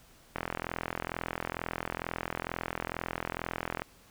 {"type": "click train", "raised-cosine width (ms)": 0.5, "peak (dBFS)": -17, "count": 147, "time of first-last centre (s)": [0.36, 3.82], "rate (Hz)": 42.2, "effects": ["pink hiss -59 dBFS RMS until 4.1 s"]}